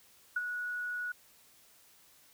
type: tone with ADSR envelope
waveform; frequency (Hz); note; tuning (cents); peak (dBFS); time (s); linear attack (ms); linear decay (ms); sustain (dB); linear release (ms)
sine; 1464; F#6; -19; -27; 0.36-1.12; 6; 31; -7; 4
effects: white hiss -62 dBFS RMS until 2.33 s